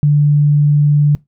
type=tone; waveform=sine; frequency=146.83 Hz; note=D3; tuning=in tune; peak=-7 dBFS; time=0.03-1.15 s; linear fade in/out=0 ms; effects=noise-tail reverb RT60 0.2 s tail -23 dB re dry